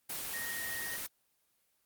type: tone in noise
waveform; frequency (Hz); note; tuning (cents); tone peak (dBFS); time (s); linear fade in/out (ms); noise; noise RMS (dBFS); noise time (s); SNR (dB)
sine; 1864.7; A#6; 0; -39; 0.33-0.97; 10; white; -39; 0.09-1.07; -3
effects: white hiss -75 dBFS RMS until 1.85 s + Opus 24 kbps